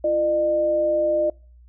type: tone pair together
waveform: sine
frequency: 340 / 605.8 Hz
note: F4 / D#5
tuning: -46 / -46 cents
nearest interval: minor seventh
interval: 1000 cents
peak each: -27 / -18 dBFS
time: 0.04-1.3 s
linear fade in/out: 5 ms
effects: noise-tail reverb RT60 0.4 s tail -26 dB re dry + added 60 Hz sine -46 dBFS peak until 1.68 s